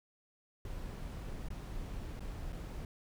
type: noise with dropouts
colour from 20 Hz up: brown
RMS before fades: -42 dBFS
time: 0.65-2.85 s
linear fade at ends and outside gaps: 2 ms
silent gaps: 1.486-1.503 / 2.195-2.205 / 2.524-2.528 s
effects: none